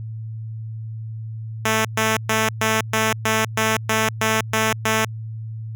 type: tone bursts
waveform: 5% pulse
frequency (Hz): 220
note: A3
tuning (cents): 0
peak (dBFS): -6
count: 11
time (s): 1.65-5.05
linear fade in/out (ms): 5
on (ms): 200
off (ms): 120
effects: added 111 Hz sine -28 dBFS peak until 5.75 s